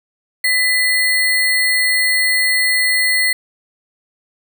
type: tone with sample-and-hold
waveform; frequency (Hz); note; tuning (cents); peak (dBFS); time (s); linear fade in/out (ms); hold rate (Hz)
sine; 1999; B6; +20; -12; 0.44-3.33; 5; 6300
effects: none